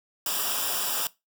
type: noise with comb filter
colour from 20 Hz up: white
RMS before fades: -28 dBFS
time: 0.26-1.07 s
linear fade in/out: 2 ms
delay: 0.47 ms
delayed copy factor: -0.8
effects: noise-tail reverb RT60 0.2 s tail -19 dB re dry